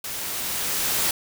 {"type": "noise with level ramp", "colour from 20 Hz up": "white", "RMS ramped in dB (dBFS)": [-32, -22], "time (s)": [0.04, 1.11], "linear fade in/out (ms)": 2, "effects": []}